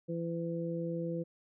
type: harmonic tone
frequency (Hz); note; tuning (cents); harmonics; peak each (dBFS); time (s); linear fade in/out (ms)
168; E3; +33; 1 / 2 / 3; -36 / -39 / -38; 0.08-1.24; 20
effects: none